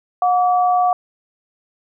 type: tone pair together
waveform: sine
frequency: 723.8 / 1149 Hz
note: F#5 / D6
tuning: -38 / -38 cents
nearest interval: minor sixth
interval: 800 cents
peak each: -13 / -21 dBFS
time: 0.22-0.93 s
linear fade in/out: 2 ms
effects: none